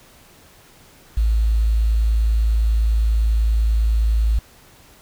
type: tone with quantisation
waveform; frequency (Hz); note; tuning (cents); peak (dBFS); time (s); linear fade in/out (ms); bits
sine; 55; A1; 0; -14; 1.17-4.39; 5; 7
effects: pink hiss -49 dBFS RMS until 5.01 s